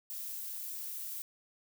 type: noise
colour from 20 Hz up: violet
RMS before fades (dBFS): -41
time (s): 0.1-1.22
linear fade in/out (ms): 0
effects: none